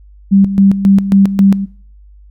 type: tone with tremolo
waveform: sine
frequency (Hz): 196.3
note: G3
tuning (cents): +3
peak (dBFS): -4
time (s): 0.31-1.66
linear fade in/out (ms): 20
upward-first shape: square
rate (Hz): 3.7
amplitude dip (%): 70
effects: noise-tail reverb RT60 0.5 s tail -23 dB re dry + added 50 Hz sine -37 dBFS peak until 2.3 s

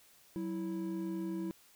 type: tone pair together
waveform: triangle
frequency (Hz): 187.38 / 328.5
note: F#3 / E4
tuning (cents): +22 / -6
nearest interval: minor seventh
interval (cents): 972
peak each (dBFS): -37 / -35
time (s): 0.36-1.51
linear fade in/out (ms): 0
effects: white hiss -63 dBFS RMS until 1.75 s

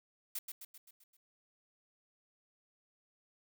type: noise with echo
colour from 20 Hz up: blue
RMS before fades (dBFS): -39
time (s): 0.35-0.39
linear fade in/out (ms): 5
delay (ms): 130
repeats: 6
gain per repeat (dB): -5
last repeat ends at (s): 1.17
effects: none

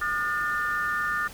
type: tone cluster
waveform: sine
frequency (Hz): 1212 / 1437 / 1788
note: D#6 / F6 / A6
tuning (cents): -46 / +49 / +27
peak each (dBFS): -29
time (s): 0.01-1.28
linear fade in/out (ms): 10
effects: pink hiss -44 dBFS RMS until 1.33 s

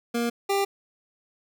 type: tone pair in turn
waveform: 25% pulse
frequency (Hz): 235.8 / 396.6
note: A#3 / G4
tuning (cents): +20 / +20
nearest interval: major sixth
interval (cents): 900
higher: second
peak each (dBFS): -20 / -18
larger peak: second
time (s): 0.14-0.3 / 0.49-0.65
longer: neither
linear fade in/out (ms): 10
effects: none

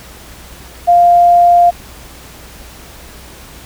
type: tone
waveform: sine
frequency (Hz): 698.5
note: F5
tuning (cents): 0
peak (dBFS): -4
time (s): 0.87-1.71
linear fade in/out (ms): 20
effects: added 60 Hz sine -38 dBFS peak until 3.65 s + pink hiss -36 dBFS RMS until 3.65 s

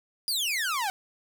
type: exponential sweep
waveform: sawtooth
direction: down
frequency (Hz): 4978 to 738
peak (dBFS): -23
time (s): 0.28-0.9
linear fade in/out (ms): 0
effects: 9-bit

